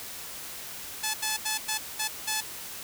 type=tone bursts at uneven times; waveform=5% pulse; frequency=865 Hz; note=A5; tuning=30 cents flat; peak=-15 dBFS; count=6; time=1.03-1.14 / 1.22-1.37 / 1.45-1.58 / 1.68-1.78 / 1.99-2.08 / 2.27-2.41 s; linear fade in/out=10 ms; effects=white hiss -40 dBFS RMS until 2.83 s